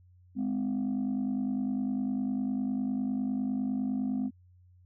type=tone pair together; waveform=sine; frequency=207.7 / 257.6 Hz; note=G#3 / C4; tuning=0 / -27 cents; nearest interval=major third; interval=373 cents; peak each=-30 / -28 dBFS; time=0.35-4.31 s; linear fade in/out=50 ms; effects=tanh soft clip ceiling -25 dBFS + added 90 Hz sine -56 dBFS peak until 4.85 s